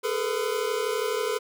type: tone cluster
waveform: square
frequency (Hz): 416.8 / 449 / 495.5 / 1013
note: G#4 / A4 / B4 / B5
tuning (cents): +6 / +35 / +6 / +44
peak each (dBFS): -31 / -30 / -32 / -36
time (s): 0.03-1.39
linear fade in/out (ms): 20
effects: none